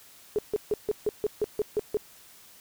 sine tone bursts, 421.2 Hz, G#4, 24 cents sharp, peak -22 dBFS, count 10, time 0.36-1.97 s, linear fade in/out 0 ms, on 26 ms, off 150 ms, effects white hiss -53 dBFS RMS until 2.6 s

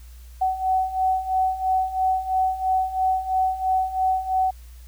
sine beating tone pair, 751 / 754 Hz, F#5 / F#5, +26 / +32 cents, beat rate 3 Hz, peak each -25 / -21 dBFS, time 0.41-4.51 s, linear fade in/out 10 ms, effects added 60 Hz sine -40 dBFS peak until 4.87 s + white hiss -55 dBFS RMS until 4.87 s

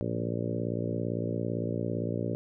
harmonic tone with a mistuned harmonic, 57.7 Hz, A#1, 17 cents flat, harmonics 2 / 3 / 4 / 5 / 6 / 7 / 8 / 9 / 10, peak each -34 / -36 / -37 / -38 / -39 / -39 / -40 / -41 / -41 dBFS, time 0.01-2.35 s, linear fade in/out 0 ms, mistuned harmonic 2, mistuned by -42 cents, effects none

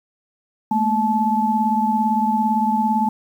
sine tone cluster, 215.2 / 232.9 / 867 Hz, A3 / A#3 / A5, -38 / -1 / -26 cents, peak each -21 / -24 / -18 dBFS, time 0.71-3.09 s, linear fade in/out 5 ms, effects 8-bit

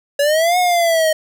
square exponential two-way sweep, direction up then down, 562 to 730 to 622 Hz, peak -13 dBFS, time 0.19-1.13 s, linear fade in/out 5 ms, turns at 0.58 s, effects none

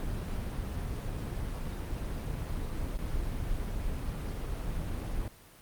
brown noise with dropouts, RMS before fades -34 dBFS, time 0-5.28 s, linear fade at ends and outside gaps 1 ms, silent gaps 2.973-2.988 s, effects pink hiss -55 dBFS RMS until 5.61 s + Opus 32 kbps

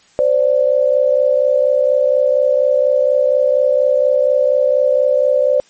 sine tone pair together, 517.8 / 582 Hz, C5 / D5, -18 / -16 cents, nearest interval major second, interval 202 cents, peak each -13 / -13 dBFS, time 0.19-5.6 s, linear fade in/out 0 ms, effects white hiss -51 dBFS RMS until 5.69 s + MP3 32 kbps

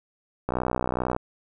click train, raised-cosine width 1 ms, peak -11 dBFS, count 43, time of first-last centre 0.49-1.164 s, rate 62.3 Hz, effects none

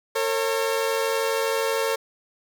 sawtooth tone pair together, 453.1 / 545.6 Hz, A#4 / C#5, -49 / -28 cents, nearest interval minor third, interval 321 cents, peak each -20 / -22 dBFS, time 0.15-1.96 s, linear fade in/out 10 ms, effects none

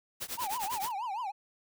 white noise with tremolo, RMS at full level -35 dBFS, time 0.2-0.92 s, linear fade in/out 20 ms, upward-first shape triangle, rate 9.7 Hz, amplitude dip 100%
triangle tone with vibrato, 880 Hz, A5, in tune, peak -31 dBFS, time 0.37-1.32 s, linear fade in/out 20 ms, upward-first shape triangle, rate 6.3 Hz, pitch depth 280 cents each way
effects none

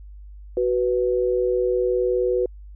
sine tone pair together, 372.8 / 492.2 Hz, F#4 / B4, +13 / -6 cents, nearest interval perfect fourth, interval 481 cents, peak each -21 dBFS, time 0.57-2.46 s, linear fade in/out 2 ms, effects added 50 Hz sine -38 dBFS peak until 2.75 s

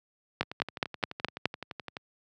two click trains, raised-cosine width 0.3 ms, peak -9 / -21 dBFS, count 6 / 19, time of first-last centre 0.41-1.456 / 0.43-1.968 s, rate 4.78 / 11.7 Hz, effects high-pass 100 Hz 12 dB/octave

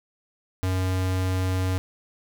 square tone, 93 Hz, F#2, 9 cents sharp, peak -23 dBFS, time 0.63-1.78 s, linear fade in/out 0 ms, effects none

